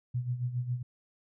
sine tone with tremolo, 123.47 Hz, B2, in tune, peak -27 dBFS, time 0.14-0.83 s, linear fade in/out 10 ms, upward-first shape sine, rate 7.3 Hz, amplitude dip 70%, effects none

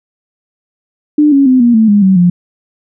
sine tone with pitch steps, 298.5 / 276.9 / 256.9 / 238.3 / 221.1 / 205.1 / 190.23 / 176.47 Hz, D4 / C#4 / C4 / A#3 / A3 / G#3 / F#3 / F3, +28 / -2 / -32 / +38 / +9 / -21 / +48 / +18 cents, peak -4 dBFS, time 1.18-2.3 s, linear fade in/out 5 ms, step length 140 ms, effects none

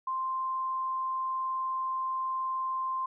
sine tone, 1046.5 Hz, C6, in tune, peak -29 dBFS, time 0.07-3.06 s, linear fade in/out 5 ms, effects none

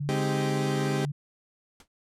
sine tone, 144.1 Hz, D3, 33 cents flat, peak -28 dBFS, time 0-1.12 s, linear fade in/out 10 ms
30% pulse chord, Ab major seventh, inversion none, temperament equal, 207.7 / 261.6 / 311.1 / 392 Hz, Ab3 / C4 / Eb4 / G4, 0 / 0 / 0 / 0 cents, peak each -30 / -31 / -32 / -28 dBFS, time 0.09-1.05 s, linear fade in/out 0 ms
pink noise with exponential decay, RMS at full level -45 dBFS, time 1.8-1.88 s, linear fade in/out 2 ms, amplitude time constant 16 ms
effects low-pass 10000 Hz 12 dB/octave

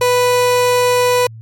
30% pulse tone, 493.9 Hz, B4, in tune, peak -8 dBFS, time 0.01-1.27 s, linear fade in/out 5 ms, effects added 112 Hz sine -31 dBFS peak until 1.41 s + MP3 64 kbps

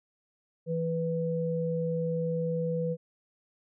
sine tone pair together, 164.9 / 494.1 Hz, E3 / B4, +1 / +1 cents, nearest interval octave + perfect fifth, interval 1900 cents, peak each -30 / -30 dBFS, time 0.66-2.97 s, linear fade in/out 50 ms, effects none

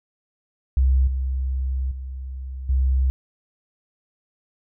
sine tone with level steps, 65.41 Hz, C2, in tune, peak -14 / -21 / -29 / -16 dBFS, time 0.77-3.1 s, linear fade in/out 0 ms, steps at 1.07 / 1.91 / 2.69 s, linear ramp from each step 5 ms, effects none

